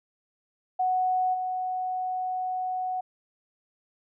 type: tone with level steps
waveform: sine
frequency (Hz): 740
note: F#5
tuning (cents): 0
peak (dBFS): -22 / -27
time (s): 0.79-3.01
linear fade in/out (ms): 10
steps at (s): 1.33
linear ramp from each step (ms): 20
effects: none